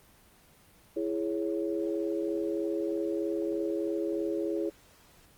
sine chord, C# minor, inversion first, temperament just, 332.6 / 415.8 / 554.4 Hz, E4 / G#4 / C#5, +16 / +2 / 0 cents, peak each -31 / -33 / -36 dBFS, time 0.96-4.7 s, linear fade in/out 10 ms, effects pink hiss -59 dBFS RMS until 5.37 s + Opus 24 kbps

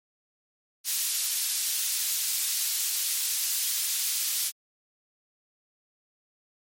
pink high-pass noise, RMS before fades -28 dBFS, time 0.84-4.52 s, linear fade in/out 50 ms, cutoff 4700 Hz, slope 12 dB/octave, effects MP3 64 kbps

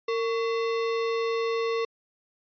sine tone with sample-and-hold, 457.8 Hz, A#4, 31 cents flat, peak -24 dBFS, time 0.08-1.85 s, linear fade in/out 5 ms, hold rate 1575 Hz, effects resampled to 11025 Hz

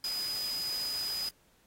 sine tone in noise, 4978 Hz, D#8, in tune, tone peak -32 dBFS, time 0.04-1.29 s, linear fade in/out 2 ms, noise white, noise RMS -42 dBFS, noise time 0.04-1.29 s, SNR +7 dB, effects pink hiss -67 dBFS RMS until 1.66 s + AAC 48 kbps

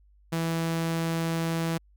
sawtooth tone, 164.81 Hz, E3, in tune, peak -22 dBFS, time 0.32-1.78 s, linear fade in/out 10 ms, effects added 50 Hz sine -56 dBFS peak until 1.96 s

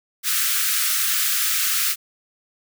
white high-pass noise, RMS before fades -21 dBFS, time 0.23-1.96 s, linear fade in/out 50 ms, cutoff 1200 Hz, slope 96 dB/octave, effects none

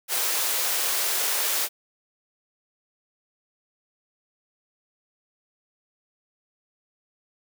white high-pass noise, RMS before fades -25 dBFS, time 0.08-1.69 s, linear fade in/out 50 ms, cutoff 370 Hz, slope 24 dB/octave, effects none

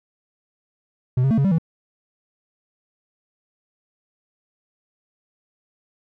triangle tone with pitch steps, 126.3 / 135.1 / 224 / 138.5 / 194.6 / 163 Hz, B2 / C#3 / A3 / C#3 / G3 / E3, +39 / -44 / +31 / -1 / -12 / -19 cents, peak -13 dBFS, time 1.17-1.584 s, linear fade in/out 5 ms, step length 69 ms, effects none

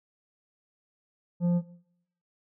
sine tone with tanh clipping, 174.61 Hz, F3, in tune, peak -23 dBFS, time 1.4-1.62 s, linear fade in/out 50 ms, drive 7 dB, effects noise-tail reverb RT60 0.7 s tail -19 dB re dry

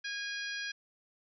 harmonic tone, 820 Hz, G#5, 22 cents flat, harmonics 2 / 3 / 4 / 5 / 6 / 7, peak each -38 / -44 / -45 / -47 / -45 / -49 dBFS, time 0.04-0.72 s, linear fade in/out 10 ms, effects none

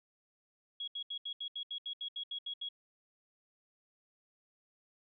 sine tone bursts, 3322 Hz, G#7, in tune, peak -37 dBFS, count 13, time 0.8-2.689 s, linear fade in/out 5 ms, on 77 ms, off 74 ms, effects none

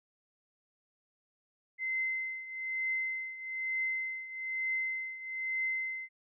sine tone with tremolo, 2065 Hz, C7, 23 cents flat, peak -29 dBFS, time 1.78-6.09 s, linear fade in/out 50 ms, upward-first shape triangle, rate 1.1 Hz, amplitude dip 80%, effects none

